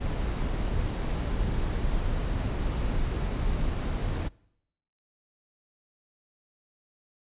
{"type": "noise", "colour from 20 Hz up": "brown", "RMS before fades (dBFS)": -28, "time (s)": [0, 4.29], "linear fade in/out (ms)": 20, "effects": ["noise-tail reverb RT60 0.8 s tail -24 dB re dry", "resampled to 8000 Hz"]}